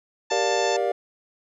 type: harmonic tone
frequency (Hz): 886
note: A5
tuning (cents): +12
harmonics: 1 / 2 / 3 / 4 / 5 / 6 / 7 / 8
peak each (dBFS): -29 / -32 / -34 / -35 / -36 / -37 / -37 / -38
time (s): 0.3-0.77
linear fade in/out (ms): 10
type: chord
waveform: triangle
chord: G minor seventh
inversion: none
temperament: just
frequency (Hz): 392 / 470.4 / 588 / 705.6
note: G4 / Bb4 / D5 / F5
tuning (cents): 0 / +16 / +2 / +18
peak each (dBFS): -25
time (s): 0.31-0.92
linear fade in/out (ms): 5
effects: none